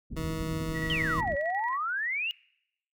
pink low-pass noise, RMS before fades -37 dBFS, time 0.1-1.36 s, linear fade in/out 20 ms, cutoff 290 Hz, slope 24 dB/octave
20% pulse tone, 160 Hz, D#3, 49 cents sharp, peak -27 dBFS, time 0.16-1.21 s, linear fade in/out 10 ms
sine tone with tremolo, 1929 Hz, B6, 41 cents flat, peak -31 dBFS, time 0.73-1.78 s, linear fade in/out 50 ms, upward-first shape square, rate 11 Hz, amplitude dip 50%
sine exponential two-way sweep, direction down then up, 3214 to 548 to 2910 Hz, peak -28 dBFS, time 0.9-2.31 s, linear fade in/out 0 ms, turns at 1.35 s
effects noise-tail reverb RT60 0.8 s tail -25 dB re dry

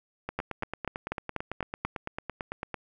two click trains, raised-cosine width 0.5 ms, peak -18 / -15 dBFS, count 23 / 7, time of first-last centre 0.29-2.743 / 0.39-1.85 s, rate 8.97 / 4.11 Hz, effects none

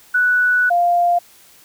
sine tone pair in turn, 1480 / 698.5 Hz, F#6 / F5, 0 / 0 cents, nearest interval octave + minor second, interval 1300 cents, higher first, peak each -12 dBFS, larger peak neither, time 0.14-0.7 / 0.7-1.19 s, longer first, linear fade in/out 10 ms, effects white hiss -48 dBFS RMS until 1.64 s

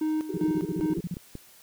triangle tone with tremolo, 311.1 Hz, D#4, in tune, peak -22 dBFS, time 0.01-0.94 s, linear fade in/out 5 ms, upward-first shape square, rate 2.5 Hz, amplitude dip 70%
white band-pass noise, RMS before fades -35 dBFS, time 0.29-1.01 s, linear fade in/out 5 ms, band 300 to 420 Hz, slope 96 dB/octave
sine tone bursts, 174.61 Hz, F3, in tune, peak -28 dBFS, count 12, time 0.34-1.142 s, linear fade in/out 2 ms, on 32 ms, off 38 ms
click train, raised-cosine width 3 ms, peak -24 dBFS, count 4, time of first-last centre 0.8-1.354 s, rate 5.42 Hz
effects white hiss -54 dBFS RMS until 1.62 s

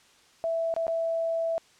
sine tone with dropouts, 660 Hz, E5, 2 cents sharp, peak -25 dBFS, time 0.44-1.58 s, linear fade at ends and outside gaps 0 ms, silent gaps 0.74-0.764 / 0.868-0.88 s, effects white hiss -59 dBFS RMS until 1.79 s + low-pass 7000 Hz 12 dB/octave

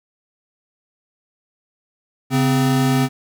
square tone pair together, 136.5 / 257.7 Hz, C#3 / C4, -26 / -26 cents, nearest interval major seventh, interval 1100 cents, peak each -18 dBFS, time 2.3-3.09 s, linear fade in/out 50 ms, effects none

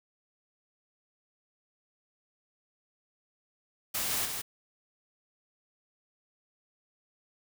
white noise with echo, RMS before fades -32 dBFS, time 3.94-4.26 s, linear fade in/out 10 ms, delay 160 ms, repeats 1, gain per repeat -4 dB, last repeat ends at 4.42 s, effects none

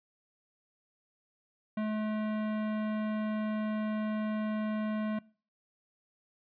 sine tone with hard clipping, 214.8 Hz, A3, 41 cents flat, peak -32 dBFS, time 1.77-5.19 s, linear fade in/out 5 ms, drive 17 dB, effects noise-tail reverb RT60 0.4 s tail -23 dB re dry + resampled to 11025 Hz

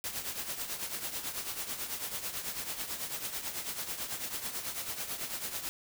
white noise with tremolo, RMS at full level -35 dBFS, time 0.04-5.69 s, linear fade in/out 0 ms, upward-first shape triangle, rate 9.1 Hz, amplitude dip 70%, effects none

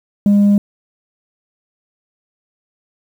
sine tone, 203.2 Hz, G#3, 38 cents flat, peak -5 dBFS, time 0.26-0.58 s, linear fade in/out 2 ms, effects tanh soft clip ceiling -7 dBFS + 7-bit

